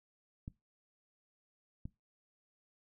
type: clicks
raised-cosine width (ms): 5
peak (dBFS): -30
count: 2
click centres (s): 0.479 / 1.855
effects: noise-tail reverb RT60 0.2 s tail -20 dB re dry